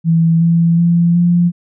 sine tone with pitch steps, 164.81 / 167.79 / 170.82 / 173.91 Hz, E3 / E3 / F3 / F3, 0 / +31 / -38 / -7 cents, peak -8 dBFS, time 0.04-1.52 s, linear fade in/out 50 ms, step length 370 ms, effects none

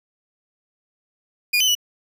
30% pulse tone with pitch steps, 2434 / 3038 / 2947 Hz, D#7 / F#7 / F#7, -39 / +45 / -8 cents, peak -13 dBFS, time 1.53-1.752 s, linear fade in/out 10 ms, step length 74 ms, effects none

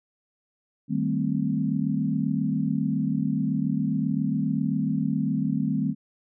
sine chord, A half-diminished seventh, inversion second, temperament equal with one note detuned, 155.56 / 196 / 223.3 / 261.6 Hz, Eb3 / G3 / A3 / C4, 0 / 0 / +26 / 0 cents, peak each -28 dBFS, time 0.88-5.95 s, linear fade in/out 50 ms, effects none

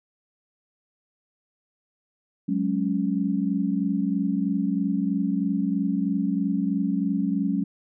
sine chord, F# suspended second, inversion none, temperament just, 185 / 208.1 / 277.5 Hz, F#3 / G#3 / C#4, 0 / +4 / +2 cents, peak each -26 dBFS, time 2.48-7.64 s, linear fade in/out 10 ms, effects none

